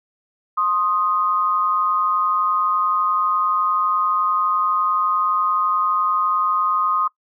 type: tone pair together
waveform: sine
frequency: 1056.2 / 1244.5 Hz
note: C6 / D#6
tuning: +16 / 0 cents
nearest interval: minor third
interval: 284 cents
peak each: -21 / -18 dBFS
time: 0.57-7.08 s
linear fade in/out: 10 ms
effects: noise-tail reverb RT60 0.1 s tail -21 dB re dry